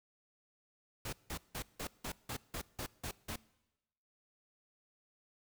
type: noise bursts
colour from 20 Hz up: pink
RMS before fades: -41 dBFS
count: 10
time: 1.05-3.36 s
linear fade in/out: 5 ms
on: 78 ms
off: 170 ms
effects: noise-tail reverb RT60 1.0 s tail -22 dB re dry